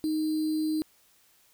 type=tone with sample-and-hold; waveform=sine; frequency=311.1 Hz; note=D#4; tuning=in tune; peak=-25 dBFS; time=0.04-0.82 s; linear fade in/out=0 ms; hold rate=4410 Hz; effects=white hiss -63 dBFS RMS until 1.53 s